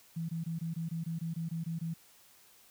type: tone bursts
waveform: sine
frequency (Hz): 164.81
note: E3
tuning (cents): 0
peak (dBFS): -33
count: 12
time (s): 0.16-1.94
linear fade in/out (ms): 10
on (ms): 130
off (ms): 20
effects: white hiss -61 dBFS RMS until 2.7 s